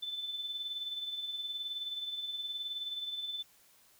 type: tone with tremolo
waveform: sine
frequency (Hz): 3520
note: A7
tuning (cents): 0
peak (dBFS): -34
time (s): 0.02-3.43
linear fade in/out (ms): 10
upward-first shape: sine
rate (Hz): 19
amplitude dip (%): 50
effects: white hiss -64 dBFS RMS until 3.99 s